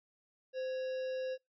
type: harmonic tone with a mistuned harmonic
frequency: 554.4 Hz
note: C#5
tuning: in tune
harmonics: 1 / 3 / 5 / 7 / 9 / 10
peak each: -35 / -51 / -54 / -58 / -61 / -62 dBFS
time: 0.53-1.38 s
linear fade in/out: 50 ms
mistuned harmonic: 1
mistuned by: -120 cents
effects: noise-tail reverb RT60 0.2 s tail -26 dB re dry